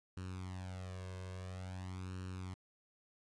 sawtooth tone with flanger, 92.5 Hz, F#2, in tune, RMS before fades -45 dBFS, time 0.17-2.54 s, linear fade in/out 0 ms, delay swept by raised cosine 0.71 to 1.91 ms, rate 0.49 Hz, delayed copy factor +0.8, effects resampled to 22050 Hz

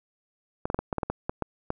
clicks, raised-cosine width 1 ms, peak -13 dBFS, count 11, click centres 0.655 / 0.701 / 0.745 / 0.79 / 0.928 / 0.983 / 1.032 / 1.1 / 1.295 / 1.423 / 1.704 s, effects none

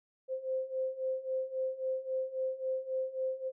sine beating tone pair, 520 / 523.7 Hz, C5 / C5, -11 / +1 cents, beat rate 3.7 Hz, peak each -37 / -34 dBFS, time 0.28-3.52 s, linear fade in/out 50 ms, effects none

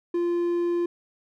triangle tone, 346.4 Hz, F4, 14 cents flat, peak -20 dBFS, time 0.14-0.86 s, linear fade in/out 5 ms, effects none

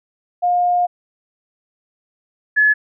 sine tone pair in turn, 711 / 1708.2 Hz, F5 / G#6, +31 / +48 cents, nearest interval octave + minor third, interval 1517 cents, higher second, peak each -13 / -10 dBFS, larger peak second, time 0.42-0.87 / 2.56-2.74 s, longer first, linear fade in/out 20 ms, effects none

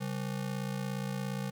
square ring-modulated tone, 165.7 Hz, E3, 9 cents sharp, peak -31 dBFS, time 0-1.51 s, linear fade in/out 20 ms, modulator 28.6 Hz, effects 11-bit

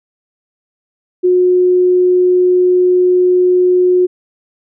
sine tone, 362.5 Hz, F#4, 35 cents flat, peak -7 dBFS, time 1.23-4.07 s, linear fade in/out 20 ms, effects none

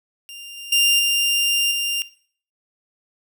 sawtooth tone with level steps, 2794 Hz, F7, in tune, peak -32 / -30 / -11 / -14 / -18 dBFS, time 0.29-2.02 s, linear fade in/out 0 ms, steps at 0.57 / 0.72 / 0.99 / 1.71 s, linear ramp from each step 5 ms, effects noise-tail reverb RT60 0.5 s tail -17 dB re dry

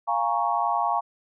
sine chord, Bb minor seventh, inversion second, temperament equal with one note detuned, 698.5 / 822 / 932.3 / 1108.7 Hz, F5 / Ab5 / Bb5 / Db6, 0 / -18 / 0 / 0 cents, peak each -27 dBFS, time 0.07-1.01 s, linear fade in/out 20 ms, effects none

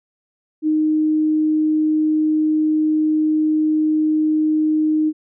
sine tone, 309.4 Hz, D#4, 10 cents flat, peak -14 dBFS, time 0.62-5.13 s, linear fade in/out 50 ms, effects none

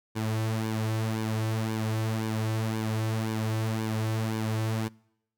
sawtooth tone with flanger, 110.3 Hz, A2, 5 cents sharp, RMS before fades -29 dBFS, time 0.15-4.89 s, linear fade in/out 20 ms, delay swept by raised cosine 1.5 to 4.3 ms, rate 1.9 Hz, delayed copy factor -0.65, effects noise-tail reverb RT60 0.8 s tail -26 dB re dry

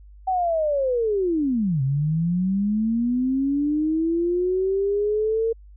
sine linear two-way sweep, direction down then up, 766 to 130.81 to 457.8 Hz, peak -19 dBFS, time 0.27-5.53 s, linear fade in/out 10 ms, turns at 1.82 s, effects added 50 Hz sine -43 dBFS peak until 5.76 s

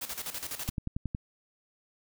white noise with tremolo, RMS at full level -36 dBFS, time 0.01-0.7 s, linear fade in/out 10 ms, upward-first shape square, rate 12 Hz, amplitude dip 70%
click train, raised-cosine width 5 ms, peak -20 dBFS, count 6, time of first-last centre 0.69-1.149 s, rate 10.9 Hz
effects none

